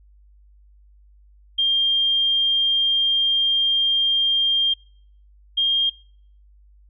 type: tone pair in turn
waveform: sine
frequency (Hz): 3200 / 3216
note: G7 / G7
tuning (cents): +35 / +44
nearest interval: unison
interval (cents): 9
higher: second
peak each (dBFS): -16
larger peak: neither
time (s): 1.58-4.74 / 5.57-5.9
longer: first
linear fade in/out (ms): 10
effects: noise-tail reverb RT60 0.6 s tail -26 dB re dry + added 50 Hz sine -49 dBFS peak until 6.89 s